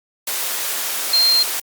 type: tone in noise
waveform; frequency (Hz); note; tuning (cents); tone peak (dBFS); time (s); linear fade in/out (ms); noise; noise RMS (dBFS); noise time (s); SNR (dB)
sine; 4186; C8; 0; -12; 1.13-1.43; 5; white; -23; 0.27-1.6; +8
effects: high-pass 400 Hz 12 dB/octave + Opus 48 kbps